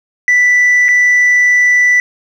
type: tone with dropouts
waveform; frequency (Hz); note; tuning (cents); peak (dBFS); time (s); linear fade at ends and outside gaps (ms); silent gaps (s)
sine; 1975.5; B6; 0; -4; 0.28-2; 1; 0.884-0.888
effects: tanh soft clip ceiling -5 dBFS + 7-bit